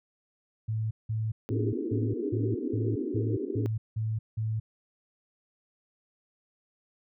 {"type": "tone bursts", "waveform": "sine", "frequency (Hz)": 110, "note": "A2", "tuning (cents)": 0, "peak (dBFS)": -27, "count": 10, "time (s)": [0.68, 4.6], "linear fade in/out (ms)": 10, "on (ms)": 230, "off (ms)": 180}
{"type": "band-pass noise", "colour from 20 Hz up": "pink", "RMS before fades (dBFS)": -32, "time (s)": [1.49, 3.66], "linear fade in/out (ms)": 0, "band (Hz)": [240, 440], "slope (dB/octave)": 96}
{"effects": []}